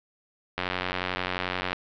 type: click train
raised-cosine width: 0.3 ms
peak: -11 dBFS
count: 106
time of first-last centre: 0.58-1.73 s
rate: 91.3 Hz
effects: low-pass 4000 Hz 12 dB/octave